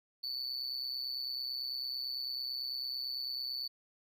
triangle tone with amplitude modulation, 4485 Hz, C#8, 19 cents sharp, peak -31 dBFS, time 0.23-3.68 s, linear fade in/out 10 ms, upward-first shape sine, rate 129 Hz, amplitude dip 85%, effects none

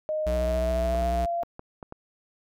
sine tone with pitch glide, 618 to 685.7 Hz, D#5 to F5, -12 to -32 cents, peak -25 dBFS, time 0.09-1.43 s, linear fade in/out 0 ms, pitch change +180 cents, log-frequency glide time 0.3-1.09 s
square tone with vibrato, 61.74 Hz, B1, in tune, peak -27 dBFS, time 0.26-1.26 s, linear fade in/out 10 ms, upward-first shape triangle, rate 14 Hz, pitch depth 77 cents each way
clicks, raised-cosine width 1 ms, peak -25 dBFS, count 6, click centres 0.949 / 1.022 / 1.434 / 1.594 / 1.828 / 1.924 s
effects none

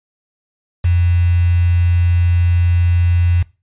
sine tone with quantisation, 87.31 Hz, F2, in tune, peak -10 dBFS, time 0.84-3.43 s, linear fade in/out 10 ms, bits 5, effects noise-tail reverb RT60 0.3 s tail -21 dB re dry + resampled to 8000 Hz

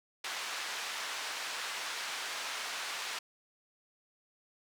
pink band-pass noise, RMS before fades -39 dBFS, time 0.24-3.19 s, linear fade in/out 5 ms, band 1100 to 6200 Hz, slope 12 dB/octave, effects none

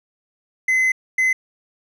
triangle tone bursts at uneven times, 2043 Hz, C7, 42 cents flat, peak -13 dBFS, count 2, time 0.68-0.92 / 1.18-1.33 s, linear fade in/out 5 ms, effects resampled to 32000 Hz

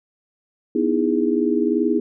sine chord, E major seventh, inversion second, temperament just, 247.2 / 309 / 329.6 / 412 Hz, B3 / D#4 / E4 / G#4, +2 / -12 / 0 / -14 cents, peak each -22 dBFS, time 0.75-2 s, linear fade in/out 5 ms, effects none

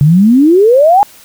sine exponential sweep, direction up, 138.59 to 845 Hz, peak -3 dBFS, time 0.01-1.03 s, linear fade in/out 0 ms, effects white hiss -39 dBFS RMS until 1.24 s

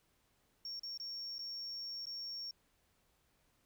triangle tone with dropouts, 5510 Hz, F8, 24 cents flat, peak -39 dBFS, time 0.65-2.51 s, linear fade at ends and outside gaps 2 ms, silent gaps 0.795-0.833 / 0.975-0.999 / 1.383-1.391 / 2.056-2.068 s, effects tanh soft clip ceiling -37 dBFS + pink hiss -75 dBFS RMS until 3.65 s

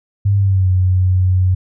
sine tone with pitch glide, 100 to 92.23 Hz, G2 to F#2, +35 to -5 cents, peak -10 dBFS, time 0.25-1.55 s, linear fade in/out 10 ms, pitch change -140 cents, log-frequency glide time 0.37-0.69 s, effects none

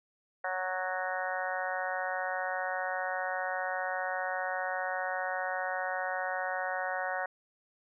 harmonic tone, 185 Hz, F#3, in tune, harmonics 3 / 4 / 5 / 6 / 7 / 8 / 9 / 10, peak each -38 / -36 / -42 / -42 / -47 / -38 / -43 / -39 dBFS, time 0.44-7.26 s, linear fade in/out 5 ms, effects none

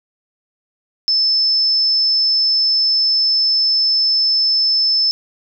sine tone, 5260 Hz, E8, 5 cents flat, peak -12 dBFS, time 1.08-5.11 s, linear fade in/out 0 ms, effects none

